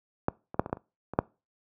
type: clicks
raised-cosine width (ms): 1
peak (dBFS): -10 / -24 / -7 / -21 / -30 / -13 / -30 / -23 / -6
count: 9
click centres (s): 0.284 / 0.544 / 0.595 / 0.661 / 0.696 / 0.729 / 0.771 / 1.136 / 1.189
effects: noise-tail reverb RT60 0.3 s tail -24 dB re dry + high-pass 80 Hz 12 dB/octave